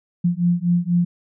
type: beating tone pair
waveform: sine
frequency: 172.5 / 176.6 Hz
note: F3 / F3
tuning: -21 / +20 cents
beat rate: 4.1 Hz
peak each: -19 dBFS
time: 0.24-1.05 s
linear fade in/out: 10 ms
effects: none